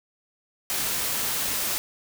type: noise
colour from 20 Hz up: white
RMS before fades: -27 dBFS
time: 0.7-1.78 s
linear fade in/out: 0 ms
effects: none